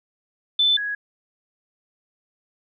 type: tone pair in turn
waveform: sine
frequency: 3520 / 1665 Hz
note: A7 / G#6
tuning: 0 / +4 cents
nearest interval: octave + minor second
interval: 1296 cents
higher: first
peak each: -15 / -24 dBFS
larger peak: first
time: 0.59-0.77 / 0.77-0.95 s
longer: neither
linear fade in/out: 5 ms
effects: none